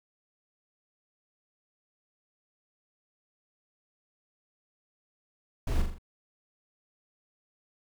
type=noise with echo; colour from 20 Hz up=brown; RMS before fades=-27 dBFS; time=5.67-5.82 s; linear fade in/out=5 ms; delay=41 ms; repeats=4; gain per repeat=-5 dB; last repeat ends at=5.984 s; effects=none